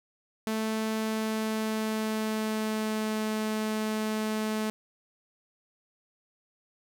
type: tone with pitch glide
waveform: sawtooth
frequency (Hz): 219.5 to 216.4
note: A3 to A3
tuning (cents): -4 to -29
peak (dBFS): -24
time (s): 0.47-4.7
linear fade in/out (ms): 0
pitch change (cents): -25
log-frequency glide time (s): 0.95-3.18
effects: none